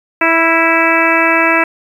harmonic tone with a mistuned harmonic, 328.5 Hz, E4, 6 cents flat, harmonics 1 / 2 / 3 / 4 / 5 / 6 / 7 / 8, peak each -17 / -17 / -17 / -17 / -17 / -17 / -17 / -17 dBFS, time 0.21-1.64 s, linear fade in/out 5 ms, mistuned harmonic 4, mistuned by +22 cents, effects 7-bit

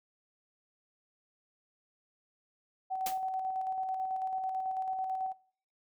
sine tone with tremolo, 757 Hz, F#5, 39 cents sharp, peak -31 dBFS, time 2.9-5.33 s, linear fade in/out 20 ms, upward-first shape square, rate 9.1 Hz, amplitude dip 35%
white noise with exponential decay, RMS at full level -32 dBFS, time 3.06-3.2 s, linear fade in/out 5 ms, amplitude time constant 29 ms
effects noise-tail reverb RT60 0.5 s tail -20 dB re dry

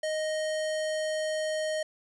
square tone, 622.3 Hz, D#5, in tune, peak -29 dBFS, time 0.03-1.83 s, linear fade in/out 5 ms, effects resampled to 24000 Hz + 10-bit

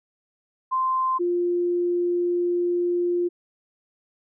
sine tone pair in turn, 1041 / 350.9 Hz, C6 / F4, -9 / +8 cents, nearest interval octave + perfect fifth, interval 1883 cents, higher first, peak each -20 dBFS, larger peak neither, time 0.71-1.19 / 1.19-3.29 s, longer second, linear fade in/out 20 ms, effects none

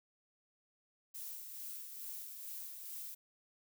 violet noise with tremolo, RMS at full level -45 dBFS, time 1.14-3.15 s, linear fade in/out 10 ms, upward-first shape sine, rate 2.3 Hz, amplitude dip 40%, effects none

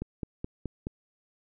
click train, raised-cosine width 3 ms, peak -20 dBFS, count 5, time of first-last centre 0.02-0.869 s, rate 4.71 Hz, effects none

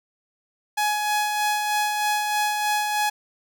sawtooth tone with tremolo, 840 Hz, G#5, 19 cents sharp, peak -16 dBFS, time 0.77-3.1 s, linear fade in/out 10 ms, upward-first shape sine, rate 3.2 Hz, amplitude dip 35%, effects none

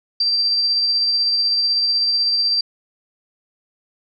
sine tone with tremolo, 4699 Hz, D8, in tune, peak -14 dBFS, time 0.2-2.61 s, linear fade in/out 5 ms, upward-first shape sine, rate 16 Hz, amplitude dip 25%, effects none

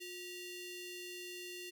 sawtooth ring-modulated tone, 1568 Hz, G6, in tune, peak -38 dBFS, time 0-1.71 s, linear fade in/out 20 ms, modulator 1210 Hz, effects none

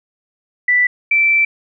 sine tone pair in turn, 1975.5 / 2333 Hz, B6 / D7, 0 / -12 cents, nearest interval minor third, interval 288 cents, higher second, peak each -10 dBFS, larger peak neither, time 0.68-0.87 / 1.11-1.45 s, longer second, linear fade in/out 5 ms, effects none

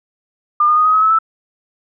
sine tone with pitch steps, 1203 / 1221.2 / 1239.7 / 1258.4 / 1277.5 / 1296.8 / 1316.4 Hz, D6 / D#6 / D#6 / D#6 / D#6 / E6 / E6, +41 / -33 / -7 / +19 / +45 / -29 / -3 cents, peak -9 dBFS, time 0.6-1.188 s, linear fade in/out 5 ms, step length 84 ms, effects none

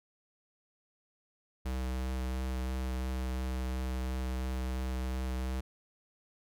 square tone with vibrato, 64.1 Hz, C2, 35 cents flat, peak -33 dBFS, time 1.65-5.61 s, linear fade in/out 10 ms, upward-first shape sine, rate 2.9 Hz, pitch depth 10 cents each way, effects none

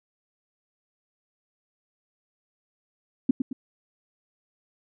sine tone with echo, 259.5 Hz, C4, 14 cents flat, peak -14 dBFS, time 3.29-3.31 s, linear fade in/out 5 ms, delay 110 ms, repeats 2, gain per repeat -7 dB, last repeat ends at 3.53 s, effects none

